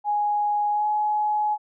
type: tone with pitch glide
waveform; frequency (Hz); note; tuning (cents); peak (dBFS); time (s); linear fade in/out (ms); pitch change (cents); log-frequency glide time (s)
sine; 830.6 to 843.7; G#5 to G#5; 0 to +27; -20; 0.04-1.58; 50; +27; 0.71-0.86
effects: none